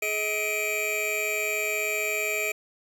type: tone cluster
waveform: square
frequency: 423.5 / 638 / 2329 / 2484 Hz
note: G#4 / D#5 / D7 / D#7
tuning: +34 / +43 / -15 / -3 cents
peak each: -34 / -35 / -30 / -31 dBFS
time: 0.02-2.52 s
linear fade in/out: 5 ms
effects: none